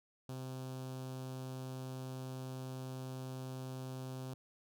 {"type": "tone with notch filter", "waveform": "sawtooth", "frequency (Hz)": 130, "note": "C3", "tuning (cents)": -11, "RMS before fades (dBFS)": -44, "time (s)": [0.29, 4.34], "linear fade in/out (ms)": 2, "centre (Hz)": 2000, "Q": 1.1, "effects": []}